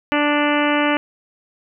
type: harmonic tone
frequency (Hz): 293.7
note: D4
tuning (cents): 0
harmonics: 1 / 2 / 3 / 4 / 5 / 6 / 7 / 8 / 9 / 10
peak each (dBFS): -19 / -22 / -24 / -25 / -26 / -27 / -27 / -28 / -29 / -29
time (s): 0.12-0.97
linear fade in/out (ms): 0
effects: none